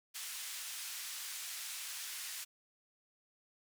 white band-pass noise, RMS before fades -44 dBFS, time 0.14-2.45 s, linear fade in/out 20 ms, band 1600 to 11000 Hz, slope 12 dB/octave, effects none

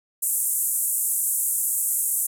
pink band-pass noise, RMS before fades -24 dBFS, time 0.22-2.27 s, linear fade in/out 10 ms, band 7900 to 14000 Hz, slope 48 dB/octave, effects none

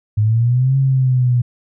sine linear two-way sweep, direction up then down, 103.83 to 136.1 to 121.1 Hz, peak -11 dBFS, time 0.17-1.42 s, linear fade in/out 10 ms, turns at 0.77 s, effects none

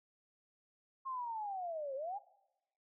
sine linear two-way sweep, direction down then up, 1079 to 520 to 842 Hz, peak -38 dBFS, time 1.05-2.19 s, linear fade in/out 20 ms, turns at 1.95 s, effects noise-tail reverb RT60 0.9 s tail -19 dB re dry

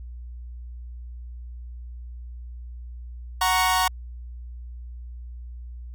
sawtooth chord, F# major, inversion none, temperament equal, 740 / 932.3 / 1108.7 Hz, F#5 / A#5 / C#6, 0 / 0 / 0 cents, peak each -20 dBFS, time 3.41-3.88 s, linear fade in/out 5 ms, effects added 60 Hz sine -35 dBFS peak until 5.94 s

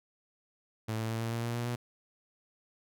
sawtooth tone with pitch steps, 110.5 / 111.91 / 113.34 / 114.79 / 116.26 / 117.75 / 119.25 / 120.78 Hz, A2 / A2 / A#2 / A#2 / A#2 / A#2 / A#2 / B2, +8 / +30 / -48 / -26 / -4 / +18 / +40 / -38 cents, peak -28 dBFS, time 0.88-1.76 s, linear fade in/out 10 ms, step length 110 ms, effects none

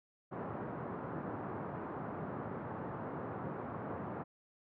pink band-pass noise, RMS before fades -42 dBFS, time 0.31-4.24 s, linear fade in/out 20 ms, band 110 to 1300 Hz, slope 24 dB/octave, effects none

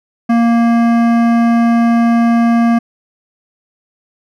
triangle tone with hard clipping, 233.1 Hz, A#3, in tune, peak -10 dBFS, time 0.29-2.79 s, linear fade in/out 10 ms, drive 18 dB, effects none

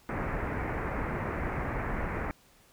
pink low-pass noise, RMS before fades -33 dBFS, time 0.09-2.31 s, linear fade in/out 0 ms, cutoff 2200 Hz, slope 48 dB/octave, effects pink hiss -61 dBFS RMS until 2.72 s

